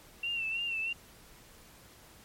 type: tone with vibrato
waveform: sine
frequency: 2716 Hz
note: F7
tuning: 49 cents flat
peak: -31 dBFS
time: 0.23-0.93 s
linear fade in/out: 5 ms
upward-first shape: sine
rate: 3.1 Hz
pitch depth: 58 cents each way
effects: pink hiss -56 dBFS RMS until 2.24 s + MP3 64 kbps